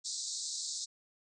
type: band-pass noise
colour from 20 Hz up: white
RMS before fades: -39 dBFS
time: 0.04-0.86 s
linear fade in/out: 20 ms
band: 3800 to 8100 Hz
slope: 96 dB/octave
effects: none